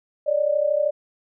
sine tone pair together, 568 / 600.9 Hz, C#5 / D5, +42 / +40 cents, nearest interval minor second, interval 98 cents, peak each -22 / -20 dBFS, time 0.26-0.91 s, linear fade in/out 20 ms, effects none

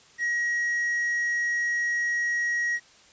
triangle tone with quantisation, 1900 Hz, A#6, 33 cents sharp, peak -22 dBFS, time 0.18-2.8 s, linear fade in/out 50 ms, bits 8, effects white hiss -55 dBFS RMS until 3.12 s + resampled to 16000 Hz

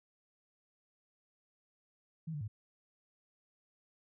sine tone with pitch steps, 160.9 / 147.3 / 106.1 Hz, E3 / D3 / G#2, -42 / +6 / +38 cents, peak -37 dBFS, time 2.27-2.48 s, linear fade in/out 10 ms, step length 70 ms, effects none

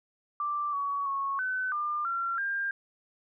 sine tone with pitch steps, 1176 / 1127 / 1102 / 1514 / 1199 / 1368 / 1600 Hz, D6 / C#6 / C#6 / F#6 / D6 / F6 / G6, +2 / +28 / -11 / +39 / +36 / -36 / +35 cents, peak -28 dBFS, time 0.4-2.71 s, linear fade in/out 2 ms, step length 330 ms, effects none

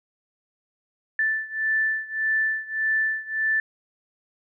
sine beating tone pair, 1760 / 1761.7 Hz, A6 / A6, 0 / +2 cents, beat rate 1.7 Hz, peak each -24 / -26 dBFS, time 1.19-3.6 s, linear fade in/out 2 ms, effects none

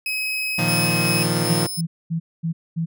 35% pulse tone, 2546 Hz, D#7, 39 cents sharp, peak -21 dBFS, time 0.06-1.23 s, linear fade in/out 2 ms
sawtooth chord, Bb suspended fourth, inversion none, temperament equal, 116.54 / 155.56 / 174.61 Hz, Bb2 / Eb3 / F3, 0 / 0 / 0 cents, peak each -22 / -20 / -19 dBFS, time 0.58-1.67 s, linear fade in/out 10 ms
20% pulse tone with tremolo, 5220 Hz, E8, 18 cents flat, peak -18 dBFS, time 0.68-1.81 s, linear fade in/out 5 ms, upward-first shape square, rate 2.6 Hz, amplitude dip 35%
sine tone bursts, 164.81 Hz, E3, in tune, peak -20 dBFS, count 5, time 1.44-2.86 s, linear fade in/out 20 ms, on 100 ms, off 230 ms
effects none

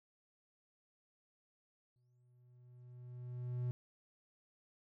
triangle tone with exponential growth, 123.47 Hz, B2, in tune, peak -32 dBFS, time 1.96-3.71 s, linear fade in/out 0 ms, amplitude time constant 380 ms, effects none

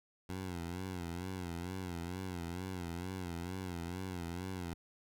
15% pulse tone with vibrato, 89.3 Hz, F2, 39 cents sharp, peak -33 dBFS, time 0.29-4.74 s, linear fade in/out 5 ms, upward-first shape sine, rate 2.2 Hz, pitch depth 99 cents each way, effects none

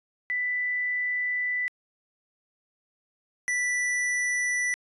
sine / square tone pair in turn, 1985 / 1972.4 Hz, B6 / B6, +8 / -3 cents, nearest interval unison, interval 11 cents, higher first, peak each -25 dBFS, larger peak neither, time 0.3-1.68 / 3.48-4.74 s, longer first, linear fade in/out 0 ms, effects resampled to 24000 Hz

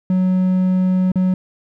triangle tone with dropouts, 185 Hz, F#3, in tune, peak -11 dBFS, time 0.1-1.34 s, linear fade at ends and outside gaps 2 ms, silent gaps 1.118-1.157 s, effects none

